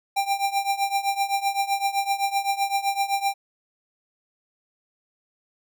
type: tone with tremolo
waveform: square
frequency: 792 Hz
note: G5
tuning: 18 cents sharp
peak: -19 dBFS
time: 0.16-3.34 s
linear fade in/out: 10 ms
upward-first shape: triangle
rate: 7.8 Hz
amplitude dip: 90%
effects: none